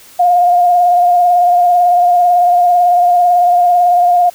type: tone with vibrato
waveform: sine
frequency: 708 Hz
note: F5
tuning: 23 cents sharp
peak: -6 dBFS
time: 0.19-4.3 s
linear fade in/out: 10 ms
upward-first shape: sine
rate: 18 Hz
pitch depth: 29 cents each way
effects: white hiss -40 dBFS RMS until 4.34 s